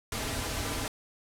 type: noise with comb filter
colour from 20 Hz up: pink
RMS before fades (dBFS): -33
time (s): 0.12-0.88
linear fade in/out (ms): 2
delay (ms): 5.5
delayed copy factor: -0.6
effects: low-pass 12000 Hz 12 dB/octave